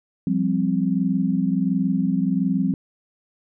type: chord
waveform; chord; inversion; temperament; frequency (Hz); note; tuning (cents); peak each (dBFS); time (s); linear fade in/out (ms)
sine; F suspended second; none; equal; 174.61 / 196 / 261.6; F3 / G3 / C4; 0 / 0 / 0; -23 / -22 / -23; 0.27-2.74; 2
effects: none